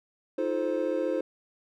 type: chord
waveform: triangle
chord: F dominant seventh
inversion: third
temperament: just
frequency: 314.3 / 349.2 / 436.5 / 523.8 Hz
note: Eb4 / F4 / A4 / C5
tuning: +18 / 0 / -14 / +2 cents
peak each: -30 / -31 / -32 / -27 dBFS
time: 0.38-1.21 s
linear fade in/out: 5 ms
effects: none